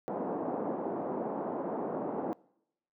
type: band-pass noise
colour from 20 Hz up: pink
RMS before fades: -35 dBFS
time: 0.08-2.33 s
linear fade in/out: 0 ms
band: 220 to 880 Hz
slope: 24 dB/octave
effects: noise-tail reverb RT60 0.8 s tail -24 dB re dry